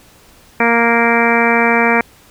harmonic tone, 233.1 Hz, A#3, in tune, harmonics 1 / 2 / 3 / 4 / 5 / 6 / 7 / 8 / 9 / 10, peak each -17 / -17 / -19 / -18 / -23 / -21 / -21 / -20 / -23 / -17 dBFS, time 0.6-2.01 s, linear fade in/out 2 ms, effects pink hiss -46 dBFS RMS until 2.3 s

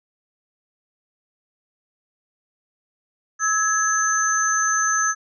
sine tone cluster, 1293 / 1674 / 6210 Hz, E6 / G#6 / G8, -34 / +13 / -17 cents, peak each -22 dBFS, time 3.39-5.15 s, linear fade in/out 50 ms, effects none

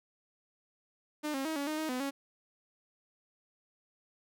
sawtooth tone with pitch steps, 301.4 / 269.9 / 317.4 / 282.6 / 308.2 / 314 / 252.6 / 277 Hz, D4 / C#4 / D#4 / C#4 / D#4 / D#4 / B3 / C#4, +45 / -46 / +35 / +34 / -16 / +16 / +39 / -1 cents, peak -29 dBFS, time 1.23-2.11 s, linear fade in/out 20 ms, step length 110 ms, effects none

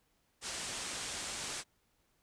white low-pass noise, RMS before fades -41 dBFS, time 0.41-1.64 s, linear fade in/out 50 ms, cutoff 9100 Hz, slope 48 dB/octave, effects pink hiss -75 dBFS RMS until 2.22 s

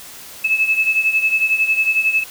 sine beating tone pair, 2600 / 2611 Hz, E7 / E7, -24 / -17 cents, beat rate 11 Hz, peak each -15 / -20 dBFS, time 0.44-2.24 s, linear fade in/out 10 ms, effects white hiss -37 dBFS RMS until 2.3 s

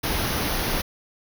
pink band-stop noise, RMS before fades -25 dBFS, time 0.03-0.82 s, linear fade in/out 10 ms, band 6300 to 9500 Hz, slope 96 dB/octave, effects none

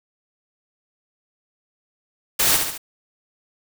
white noise with echo, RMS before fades -18 dBFS, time 2.39-2.57 s, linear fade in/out 10 ms, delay 70 ms, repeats 3, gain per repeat -5 dB, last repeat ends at 2.78 s, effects none

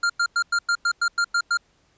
square tone bursts, 1396.9 Hz, F6, in tune, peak -19 dBFS, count 10, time 0.03-1.573 s, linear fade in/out 5 ms, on 67 ms, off 97 ms, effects pink hiss -63 dBFS RMS until 1.97 s + resampled to 16000 Hz

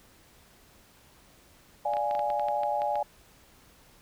sine chord, D diminished, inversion none, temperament equal, 587.3 / 698.5 / 830.6 Hz, D5 / F5 / Ab5, 0 / 0 / 0 cents, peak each -31 / -33 / -28 dBFS, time 1.85-3.03 s, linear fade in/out 5 ms
clicks, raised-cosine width 0.3 ms, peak -25 dBFS, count 11, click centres 1.936 / 1.969 / 2.111 / 2.151 / 2.193 / 2.302 / 2.396 / 2.485 / 2.634 / 2.819 / 2.956 s
effects pink hiss -58 dBFS RMS until 4.01 s

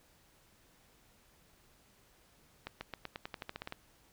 accelerating click train, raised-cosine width 0.3 ms, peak -24 dBFS, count 13, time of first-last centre 2.67-3.724 s, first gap 140 ms, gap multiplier 0.91, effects pink hiss -66 dBFS RMS until 4.12 s

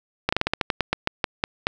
slowing click train, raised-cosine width 0.3 ms, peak -4 dBFS, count 14, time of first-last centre 0.29-1.669 s, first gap 35 ms, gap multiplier 1.17, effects none

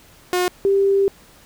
sawtooth / sine tone pair in turn, 360 / 394.1 Hz, F#4 / G4, -47 / +9 cents, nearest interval major second, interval 156 cents, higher second, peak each -13 dBFS, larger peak neither, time 0.33-0.48 / 0.65-1.08 s, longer second, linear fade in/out 0 ms, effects pink hiss -49 dBFS RMS until 1.45 s

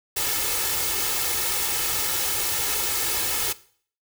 white noise with comb filter, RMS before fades -25 dBFS, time 0.16-3.53 s, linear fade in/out 10 ms, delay 2.3 ms, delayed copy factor +0.65, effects noise-tail reverb RT60 0.5 s tail -18 dB re dry

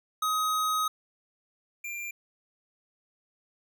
square tone pair in turn, 1260 / 2379 Hz, D#6 / D7, +21 / +22 cents, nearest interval major seventh, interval 1101 cents, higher second, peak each -26 / -35 dBFS, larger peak first, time 0.22-0.88 / 1.84-2.11 s, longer first, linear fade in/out 5 ms, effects none

